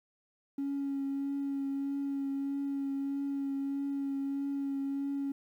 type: tone with vibrato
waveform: triangle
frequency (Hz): 277.2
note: C#4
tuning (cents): 0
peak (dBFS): -28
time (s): 0.58-5.32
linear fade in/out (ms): 5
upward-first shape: triangle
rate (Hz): 1.6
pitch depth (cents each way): 18
effects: tanh soft clip ceiling -28 dBFS + 11-bit